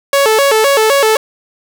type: tone with vibrato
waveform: sawtooth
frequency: 493.9 Hz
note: B4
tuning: in tune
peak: -4 dBFS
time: 0.13-1.17 s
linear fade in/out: 2 ms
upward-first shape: square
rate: 3.9 Hz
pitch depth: 210 cents each way
effects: none